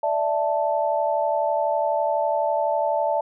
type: chord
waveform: sine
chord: D suspended second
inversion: none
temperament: equal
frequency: 587.3 / 659.3 / 880 Hz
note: D5 / E5 / A5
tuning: 0 / 0 / 0 cents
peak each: -24 dBFS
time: 0.03-3.21 s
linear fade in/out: 5 ms
effects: none